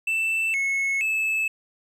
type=tone with pitch steps; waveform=triangle; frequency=2658 / 2188 / 2611 Hz; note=E7 / C#7 / E7; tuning=+14 / -23 / -17 cents; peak=-20 dBFS; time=0.07-1.48 s; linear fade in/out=5 ms; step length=470 ms; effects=10-bit